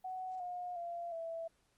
sine tone with pitch steps, 745 / 715.9 / 687.9 / 661 Hz, F#5 / F5 / F5 / E5, +12 / +43 / -26 / +5 cents, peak -39 dBFS, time 0.04-1.48 s, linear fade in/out 10 ms, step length 360 ms, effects pink hiss -75 dBFS RMS until 1.77 s + Opus 32 kbps

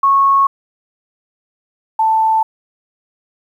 sine tone pair in turn, 1100 / 883.6 Hz, C#6 / A5, -14 / +7 cents, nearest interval major third, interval 379 cents, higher first, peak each -8 / -10 dBFS, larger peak first, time 0.03-0.47 / 1.99-2.43 s, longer neither, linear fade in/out 5 ms, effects 8-bit

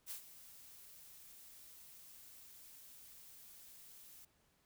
blue noise with ADSR envelope, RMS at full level -44 dBFS, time 0.06-4.25 s, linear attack 48 ms, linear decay 100 ms, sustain -14 dB, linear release 5 ms, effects pink hiss -75 dBFS RMS until 4.65 s

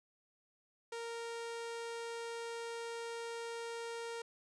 sawtooth tone, 464.1 Hz, A#4, 8 cents flat, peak -37 dBFS, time 0.92-4.22 s, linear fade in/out 5 ms, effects resampled to 22050 Hz

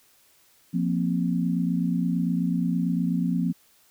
sine chord, F suspended fourth, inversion none, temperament equal, 174.61 / 233.1 / 261.6 Hz, F3 / Bb3 / C4, 0 / 0 / 0 cents, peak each -24 / -28 / -28 dBFS, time 0.73-3.53 s, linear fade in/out 20 ms, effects white hiss -60 dBFS RMS until 3.9 s

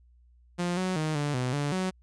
sawtooth tone with pitch steps, 175.8 / 185.3 / 155.6 / 146.1 / 126.2 / 144.6 / 186.3 Hz, F3 / F#3 / D#3 / D3 / B2 / D3 / F#3, +12 / +3 / 0 / -9 / +38 / -27 / +12 cents, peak -23 dBFS, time 0.58-1.91 s, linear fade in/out 20 ms, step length 190 ms, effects added 60 Hz sine -56 dBFS peak until 2.02 s + resampled to 22050 Hz

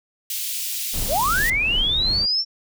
white high-pass noise, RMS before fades -27 dBFS, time 0.3-1.5 s, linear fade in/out 2 ms, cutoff 2600 Hz, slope 24 dB/octave
brown noise with tremolo, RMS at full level -27 dBFS, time 0.93-2.26 s, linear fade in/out 10 ms, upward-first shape triangle, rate 2.7 Hz, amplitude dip 40%
sine linear sweep, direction up, 463.9 to 5500 Hz, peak -18 dBFS, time 1.08-2.45 s, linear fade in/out 50 ms
effects none

